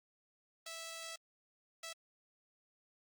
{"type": "tone bursts at uneven times", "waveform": "5% pulse", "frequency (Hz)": 657, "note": "E5", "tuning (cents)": -6, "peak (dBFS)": -33, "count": 2, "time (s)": [[0.66, 1.16], [1.83, 1.93]], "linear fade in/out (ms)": 5, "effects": ["Opus 24 kbps"]}